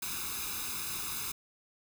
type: noise with comb filter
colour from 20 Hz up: white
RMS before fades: -37 dBFS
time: 0.02-1.32 s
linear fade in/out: 5 ms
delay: 0.79 ms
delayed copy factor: +0.85
effects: none